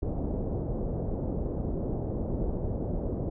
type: low-pass noise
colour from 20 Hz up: pink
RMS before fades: -31 dBFS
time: 0.02-3.3 s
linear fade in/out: 10 ms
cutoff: 590 Hz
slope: 24 dB/octave
effects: none